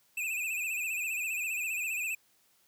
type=tone with vibrato; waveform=square; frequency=2552 Hz; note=D#7; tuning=43 cents sharp; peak=-32 dBFS; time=0.17-2.15 s; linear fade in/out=5 ms; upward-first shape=sine; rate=15 Hz; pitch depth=91 cents each way; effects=white hiss -68 dBFS RMS until 2.67 s + high-pass 60 Hz 12 dB/octave